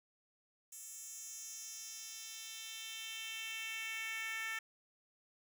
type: tone with high-pass filter sweep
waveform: 10% pulse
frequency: 445.7 Hz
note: A4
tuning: 22 cents sharp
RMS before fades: -45 dBFS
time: 0.72-4.59 s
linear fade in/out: 5 ms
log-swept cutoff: 8300 to 1800 Hz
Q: 2.4
effects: none